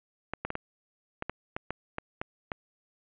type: clicks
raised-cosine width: 0.5 ms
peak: -17 dBFS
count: 11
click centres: 0.336 / 0.45 / 0.504 / 0.554 / 1.224 / 1.296 / 1.565 / 1.706 / 1.984 / 2.215 / 2.518 s
effects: resampled to 8000 Hz + 9-bit